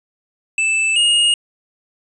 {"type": "tone pair in turn", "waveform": "square", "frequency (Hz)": [2637, 2856], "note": ["E7", "F7"], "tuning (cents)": [0, 38], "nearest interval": "minor second", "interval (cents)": 138, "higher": "second", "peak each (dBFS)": [-15, -12], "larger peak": "second", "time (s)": [[0.58, 0.96], [0.96, 1.34]], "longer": "neither", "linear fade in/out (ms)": 2, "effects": ["resampled to 24000 Hz"]}